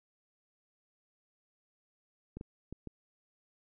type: clicks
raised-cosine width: 3 ms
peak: -29 dBFS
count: 4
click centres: 2.37 / 2.411 / 2.726 / 2.873 s
effects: none